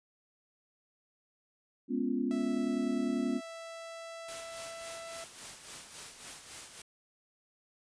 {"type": "chord", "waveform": "sine", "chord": "C# dominant seventh", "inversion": "second", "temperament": "equal", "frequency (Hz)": [207.7, 246.9, 277.2, 349.2], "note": ["G#3", "B3", "C#4", "E#4"], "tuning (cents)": [0, 0, 0, 0], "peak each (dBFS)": [-38, -32, -34, -38], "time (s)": [1.88, 3.41], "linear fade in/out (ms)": 50}
{"type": "tone with pitch glide", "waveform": "sawtooth", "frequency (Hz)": [659.3, 665], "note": ["E5", "E5"], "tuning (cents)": [0, 15], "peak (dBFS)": -39, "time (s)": [2.31, 5.24], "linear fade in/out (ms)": 0, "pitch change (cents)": 15, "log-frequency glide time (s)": [2.95, 4.78]}
{"type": "noise with tremolo", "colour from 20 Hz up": "white", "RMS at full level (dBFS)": -44, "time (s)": [4.28, 6.82], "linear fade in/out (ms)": 5, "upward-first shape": "sine", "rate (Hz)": 3.6, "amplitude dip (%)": 55}
{"effects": ["resampled to 22050 Hz"]}